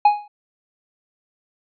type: tone with exponential decay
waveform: triangle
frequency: 830.6 Hz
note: G#5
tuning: in tune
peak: -5 dBFS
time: 0.05-0.28 s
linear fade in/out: 5 ms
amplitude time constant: 50 ms
effects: resampled to 11025 Hz